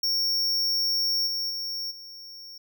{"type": "tone with level steps", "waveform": "square", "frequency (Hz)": 5500, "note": "F8", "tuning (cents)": -27, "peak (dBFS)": [-23, -27, -30, -41], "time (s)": [0.03, 2.58], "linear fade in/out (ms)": 5, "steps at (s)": [1.26, 1.49, 1.9], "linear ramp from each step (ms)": 20, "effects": []}